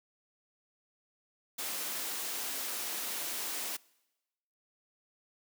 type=high-pass noise; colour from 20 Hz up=white; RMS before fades=-37 dBFS; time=1.58-3.77 s; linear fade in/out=10 ms; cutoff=210 Hz; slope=24 dB/octave; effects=noise-tail reverb RT60 1.0 s tail -24 dB re dry